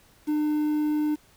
triangle tone with quantisation, 301.4 Hz, D4, 45 cents sharp, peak -20 dBFS, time 0.27-1.16 s, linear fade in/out 20 ms, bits 8, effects pink hiss -58 dBFS RMS until 1.36 s

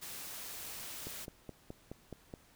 white noise, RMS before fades -45 dBFS, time 0.01-1.26 s, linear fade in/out 20 ms
click train, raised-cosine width 2 ms, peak -30 dBFS, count 7, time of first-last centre 1.07-2.338 s, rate 4.73 Hz
effects pink hiss -64 dBFS RMS until 2.55 s

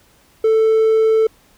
triangle tone, 442 Hz, A4, 8 cents sharp, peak -8 dBFS, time 0.44-1.27 s, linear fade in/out 5 ms, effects tanh soft clip ceiling -4 dBFS + pink hiss -53 dBFS RMS until 1.57 s

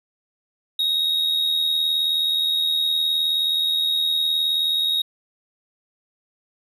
triangle tone with amplitude modulation, 3762 Hz, A#7, 15 cents sharp, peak -15 dBFS, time 0.79-5.02 s, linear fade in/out 5 ms, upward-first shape sine, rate 79.2 Hz, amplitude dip 45%, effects none

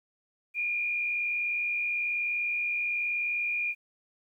sine tone with frequency modulation, 2419 Hz, D#7, 49 cents flat, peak -27 dBFS, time 0.54-3.75 s, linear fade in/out 50 ms, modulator 61.1 Hz, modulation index 0.8, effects 11-bit

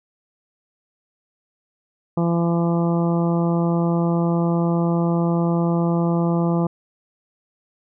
harmonic tone, 169.7 Hz, F3, 49 cents flat, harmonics 1 / 2 / 3 / 4 / 5 / 6 / 7, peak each -18 / -24 / -28 / -30 / -32 / -34 / -35 dBFS, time 2.17-6.67 s, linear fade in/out 5 ms, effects none

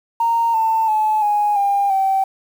sine tone with pitch steps, 925 / 892.5 / 861.1 / 830.8 / 801.5 / 773.3 Hz, A#5 / A5 / A5 / G#5 / G5 / G5, -14 / +24 / -38 / 0 / +38 / -24 cents, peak -13 dBFS, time 0.2-2.24 s, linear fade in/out 5 ms, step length 340 ms, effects tanh soft clip ceiling -9 dBFS + 7-bit

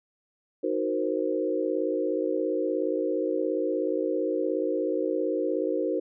sine chord, C half-diminished seventh, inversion first, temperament equal, 311.1 / 370 / 466.2 / 523.3 Hz, Eb4 / Gb4 / Bb4 / C5, 0 / 0 / 0 / 0 cents, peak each -30 dBFS, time 0.63-6 s, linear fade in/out 10 ms, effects none

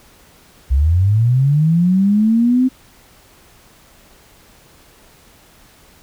sine linear sweep, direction up, 62.1 to 261.6 Hz, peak -10 dBFS, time 0.7-2.69 s, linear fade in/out 20 ms, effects pink hiss -48 dBFS RMS until 6.02 s

